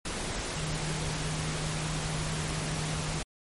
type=tone in noise; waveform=sine; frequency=155.5 Hz; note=D#3; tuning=1 cent flat; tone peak=-33 dBFS; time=0.56-3.2 s; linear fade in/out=5 ms; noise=pink; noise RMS=-34 dBFS; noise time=0.05-3.23 s; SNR=-2 dB; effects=MP3 48 kbps